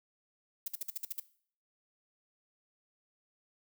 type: noise bursts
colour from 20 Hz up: violet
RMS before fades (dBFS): -36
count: 8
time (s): 0.66-1.199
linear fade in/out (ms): 5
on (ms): 21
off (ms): 53
effects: noise-tail reverb RT60 0.5 s tail -17 dB re dry